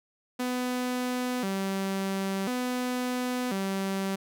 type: tone with vibrato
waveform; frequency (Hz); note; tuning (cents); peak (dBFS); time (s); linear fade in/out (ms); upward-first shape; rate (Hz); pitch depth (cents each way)
sawtooth; 220; A3; 0; -24; 0.39-4.16; 10; square; 0.48; 220
effects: none